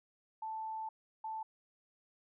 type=tone bursts at uneven times; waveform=sine; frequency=880 Hz; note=A5; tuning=in tune; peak=-38 dBFS; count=2; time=0.42-0.89 / 1.24-1.43 s; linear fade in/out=5 ms; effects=none